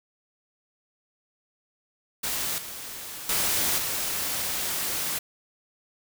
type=noise with level steps; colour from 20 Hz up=white; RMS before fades=-29 / -38 / -25 / -29 dBFS; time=2.23-5.19 s; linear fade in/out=10 ms; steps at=2.58 / 3.29 / 3.78 s; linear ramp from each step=2 ms; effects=none